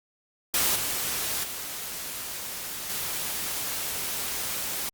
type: noise with level steps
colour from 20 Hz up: white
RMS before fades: -24 / -29 / -35 / -31 dBFS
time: 0.54-4.89 s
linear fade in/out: 0 ms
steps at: 0.75 / 1.43 / 2.89 s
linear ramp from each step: 10 ms
effects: Opus 48 kbps